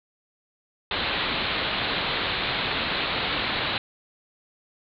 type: low-pass noise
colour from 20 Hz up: white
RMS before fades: -27 dBFS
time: 0.91-3.78 s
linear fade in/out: 2 ms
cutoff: 4200 Hz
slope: 96 dB/octave
effects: none